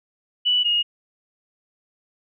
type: tone pair in turn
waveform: sine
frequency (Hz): 2960 / 2866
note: F#7 / F7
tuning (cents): 0 / +44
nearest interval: minor second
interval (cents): 56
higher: first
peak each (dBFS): -16 / -17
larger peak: first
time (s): 0.45-0.64 / 0.64-0.83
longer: neither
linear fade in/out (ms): 20
effects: none